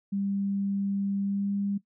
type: tone with pitch glide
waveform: sine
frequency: 198.3 to 200.3 Hz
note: G3 to G3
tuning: +20 to +38 cents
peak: -26 dBFS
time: 0.12-1.78 s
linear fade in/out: 10 ms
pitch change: +18 cents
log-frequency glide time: 1.22-1.52 s
effects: noise-tail reverb RT60 0.1 s tail -17 dB re dry